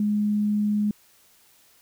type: tone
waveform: sine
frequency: 208.7 Hz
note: G#3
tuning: 9 cents sharp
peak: -20 dBFS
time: 0-0.91 s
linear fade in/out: 2 ms
effects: white hiss -58 dBFS RMS until 1.81 s